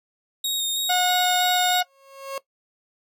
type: tone with vibrato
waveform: sawtooth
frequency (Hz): 3729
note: A#7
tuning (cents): 0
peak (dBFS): -20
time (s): 0.44-1.81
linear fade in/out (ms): 5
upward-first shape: square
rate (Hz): 3.1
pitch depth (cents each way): 18
type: harmonic tone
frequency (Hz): 725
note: F#5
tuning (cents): -35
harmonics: 1 / 2 / 3 / 4 / 5 / 6 / 7 / 8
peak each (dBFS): -21 / -27 / -31 / -33 / -35 / -37 / -38 / -39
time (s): 0.89-1.83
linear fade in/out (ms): 10
type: tone with exponential growth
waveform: 30% pulse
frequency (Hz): 545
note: C#5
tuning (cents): -29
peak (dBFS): -23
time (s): 1.82-2.38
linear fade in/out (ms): 2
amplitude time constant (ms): 120
effects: noise-tail reverb RT60 0.1 s tail -18 dB re dry